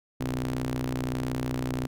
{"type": "ring-modulated tone", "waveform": "sawtooth", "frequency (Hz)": 61.4, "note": "B1", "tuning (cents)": -9, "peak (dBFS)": -21, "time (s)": [0.2, 1.87], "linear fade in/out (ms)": 10, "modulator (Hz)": 197, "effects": []}